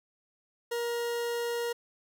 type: tone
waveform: 40% pulse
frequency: 472.7 Hz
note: A#4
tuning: 24 cents sharp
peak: -29 dBFS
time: 0.71-1.73 s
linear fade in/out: 10 ms
effects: none